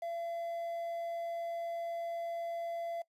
triangle tone with quantisation, 678 Hz, E5, 49 cents sharp, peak -34 dBFS, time 0.02-3.02 s, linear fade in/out 5 ms, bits 10, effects noise-tail reverb RT60 0.1 s tail -20 dB re dry + resampled to 32000 Hz

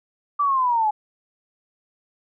sine linear sweep, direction down, 1174.7 to 830.6 Hz, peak -17 dBFS, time 0.39-0.91 s, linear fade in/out 10 ms, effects none

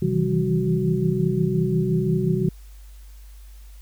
sine tone cluster, 131.6 / 160.4 / 166.1 / 194.1 / 371.5 Hz, C3 / E3 / E3 / G3 / F#4, +10 / -47 / +13 / -17 / +7 cents, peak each -25 dBFS, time 0.02-2.49 s, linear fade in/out 5 ms, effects added 50 Hz sine -40 dBFS peak until 3.81 s + white hiss -56 dBFS RMS until 3.81 s

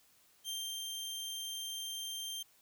sawtooth tone with ADSR envelope, 3162 Hz, G7, 14 cents sharp, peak -34 dBFS, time 0.44-2.43 s, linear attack 48 ms, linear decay 310 ms, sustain -2 dB, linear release 8 ms, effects white hiss -67 dBFS RMS until 2.61 s

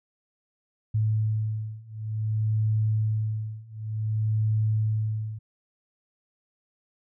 sine beating tone pair, 108.3 / 108.85 Hz, A2 / A2, -27 / -18 cents, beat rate 0.55 Hz, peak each -27 / -26 dBFS, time 0.94-5.39 s, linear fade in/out 10 ms, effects none

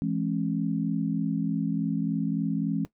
sine tone cluster, 166.7 / 210.1 / 270.5 Hz, E3 / G#3 / C#4, +20 / +20 / -42 cents, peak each -29 dBFS, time 0.02-2.85 s, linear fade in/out 0 ms, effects noise-tail reverb RT60 0.1 s tail -17 dB re dry

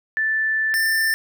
sine / square tone pair in turn, 1760 / 1783.5 Hz, A6 / A6, 0 / +23 cents, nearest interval unison, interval 23 cents, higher second, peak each -18 dBFS, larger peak neither, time 0.17-0.74 / 0.74-1.14 s, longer first, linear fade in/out 0 ms, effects none

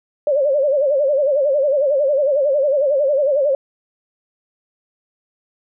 sine tone with vibrato, 564 Hz, C#5, 30 cents sharp, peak -13 dBFS, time 0.27-3.55 s, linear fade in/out 2 ms, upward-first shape sine, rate 11 Hz, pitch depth 120 cents each way, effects none

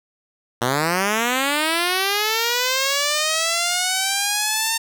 5% pulse linear sweep, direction up, 115.4 to 911 Hz, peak -7 dBFS, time 0.61-4.78 s, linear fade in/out 10 ms, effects none

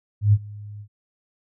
sine tone with ADSR envelope, 103.8 Hz, G#2, in tune, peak -10 dBFS, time 0.21-0.88 s, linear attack 120 ms, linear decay 47 ms, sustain -24 dB, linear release 73 ms, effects none

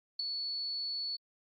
sine tone with ADSR envelope, 4427 Hz, C#8, 3 cents flat, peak -28 dBFS, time 0.19-1.17 s, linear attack 7 ms, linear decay 6 ms, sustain -6 dB, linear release 18 ms, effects AAC 64 kbps

